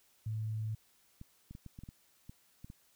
sine tone, 109.3 Hz, A2, 11 cents flat, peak -34 dBFS, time 0.26-0.75 s, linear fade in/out 5 ms
clicks, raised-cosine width 5 ms, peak -35 dBFS, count 10, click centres 1.214 / 1.51 / 1.551 / 1.663 / 1.789 / 1.836 / 1.889 / 2.295 / 2.645 / 2.701 s
effects white hiss -69 dBFS RMS until 2.95 s

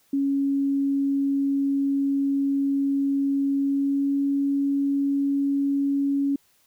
sine tone with pitch glide, 277.2 to 279.3 Hz, C#4 to C#4, 0 to +13 cents, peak -20 dBFS, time 0.13-6.36 s, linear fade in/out 5 ms, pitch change +13 cents, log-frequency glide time 3.6-4.18 s, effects white hiss -63 dBFS RMS until 6.66 s

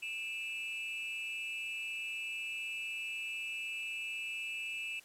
triangle tone with amplitude modulation, 2637 Hz, E7, in tune, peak -32 dBFS, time 0.02-5 s, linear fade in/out 10 ms, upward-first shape sine, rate 236 Hz, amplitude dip 85%, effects white hiss -60 dBFS RMS until 5.04 s + low-pass 12000 Hz 12 dB/octave

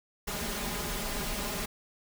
pink noise with comb filter, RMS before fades -34 dBFS, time 0.27-1.66 s, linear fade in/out 10 ms, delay 4.9 ms, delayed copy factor +0.7, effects none

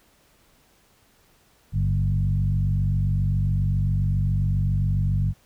sine tone with frequency modulation, 101 Hz, G#2, 48 cents flat, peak -19 dBFS, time 1.72-5.34 s, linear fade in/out 50 ms, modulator 47.4 Hz, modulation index 1.2, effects pink hiss -60 dBFS RMS until 5.45 s

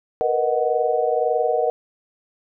sine chord, B major seventh, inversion third, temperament equal with one note detuned, 466.2 / 487.9 / 622.3 / 740 Hz, A#4 / B4 / D#5 / F#5, 0 / -21 / 0 / 0 cents, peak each -23 dBFS, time 0.21-1.7 s, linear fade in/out 0 ms, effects none

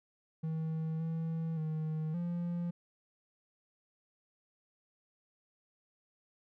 triangle tone with pitch steps, 159.8 / 162.9 / 156.7 / 173.1 Hz, D#3 / E3 / D#3 / F3, +47 / -20 / +13 / -15 cents, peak -31 dBFS, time 0.43-2.71 s, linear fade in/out 10 ms, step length 570 ms, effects none

